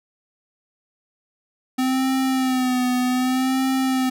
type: tone with vibrato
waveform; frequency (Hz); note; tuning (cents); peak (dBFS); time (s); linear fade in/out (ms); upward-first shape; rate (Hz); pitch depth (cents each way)
square; 256.8; C4; -32; -19; 1.78-4.1; 10; sine; 0.65; 47
effects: none